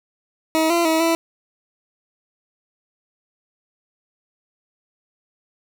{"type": "tone with pitch steps", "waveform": "20% pulse", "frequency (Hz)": [318.9, 340.7, 321, 331], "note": ["D#4", "F4", "E4", "E4"], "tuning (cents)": [43, -43, -46, 7], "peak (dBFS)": -11, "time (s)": [0.55, 1.15], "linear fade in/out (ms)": 0, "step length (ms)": 150, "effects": []}